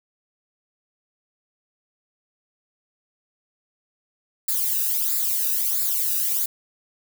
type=noise with flanger; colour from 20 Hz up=violet; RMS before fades=-23 dBFS; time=4.48-6.46 s; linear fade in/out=5 ms; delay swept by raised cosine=0.33 to 0.94 ms; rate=1.5 Hz; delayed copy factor=-0.95; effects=none